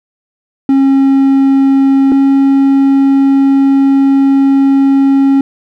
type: tone pair in turn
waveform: triangle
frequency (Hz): 271.5 / 273.4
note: C#4 / C#4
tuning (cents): -36 / -24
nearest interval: unison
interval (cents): 12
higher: second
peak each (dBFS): -3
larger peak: neither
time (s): 0.69-2.12 / 2.12-5.41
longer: second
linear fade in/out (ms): 2
effects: none